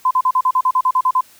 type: tone bursts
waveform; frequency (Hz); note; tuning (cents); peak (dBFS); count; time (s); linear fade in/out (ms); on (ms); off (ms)
sine; 1020; C6; -44; -11; 12; 0.05-1.209; 5; 59; 41
effects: white hiss -48 dBFS RMS until 1.39 s